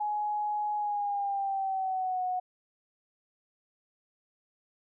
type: tone with pitch glide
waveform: sine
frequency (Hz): 838 to 733.7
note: G#5 to F#5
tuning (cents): +15 to -15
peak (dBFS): -28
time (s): 0-2.4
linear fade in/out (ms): 10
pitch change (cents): -230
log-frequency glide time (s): 0.76-2.23
effects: none